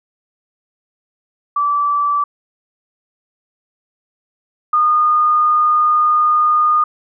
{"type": "tone pair in turn", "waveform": "sine", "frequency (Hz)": [1160, 1223.4], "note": ["D6", "D#6"], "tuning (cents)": [-22, -30], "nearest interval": "minor second", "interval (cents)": 92, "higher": "second", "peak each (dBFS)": [-13, -10], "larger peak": "second", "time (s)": [[1.56, 2.24], [4.73, 6.84]], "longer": "second", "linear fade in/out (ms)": 5, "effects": []}